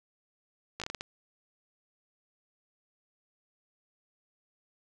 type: slowing click train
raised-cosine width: 0.2 ms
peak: -19 dBFS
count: 7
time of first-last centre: 0.8-1.009 s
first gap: 16 ms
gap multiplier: 1.31
effects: none